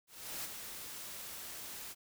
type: noise with ADSR envelope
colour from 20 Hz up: white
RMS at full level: -40 dBFS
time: 0.07-1.95 s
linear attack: 370 ms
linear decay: 27 ms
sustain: -6 dB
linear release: 37 ms
effects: none